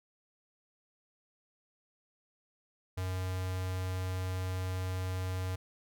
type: tone with notch filter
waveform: square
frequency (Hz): 92.5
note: F#2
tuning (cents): 0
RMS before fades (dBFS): -35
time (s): 2.97-5.56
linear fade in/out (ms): 10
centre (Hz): 240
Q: 1.6
effects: none